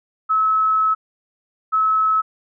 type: tone pair in turn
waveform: sine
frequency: 1294 / 1294 Hz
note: E6 / E6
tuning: -32 / -32 cents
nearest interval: unison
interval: 0 cents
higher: neither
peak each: -14 dBFS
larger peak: neither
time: 0.29-0.95 / 1.72-2.22 s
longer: first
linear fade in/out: 20 ms
effects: none

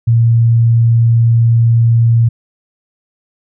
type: tone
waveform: sine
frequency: 116 Hz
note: A#2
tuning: 8 cents flat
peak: -6 dBFS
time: 0.07-2.29 s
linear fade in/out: 10 ms
effects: none

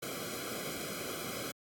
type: noise with comb filter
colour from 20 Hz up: pink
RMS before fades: -40 dBFS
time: 0.02-1.52 s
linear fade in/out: 10 ms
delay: 1.1 ms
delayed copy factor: -1
effects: high-pass 100 Hz 12 dB/octave + AAC 64 kbps

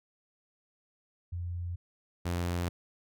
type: tone pair in turn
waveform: sine / sawtooth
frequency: 87.31 / 87.31 Hz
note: F2 / F2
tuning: 0 / 0 cents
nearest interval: unison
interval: 0 cents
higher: neither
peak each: -33 / -26 dBFS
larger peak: second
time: 1.32-1.76 / 2.25-2.69 s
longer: neither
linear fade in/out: 10 ms
effects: none

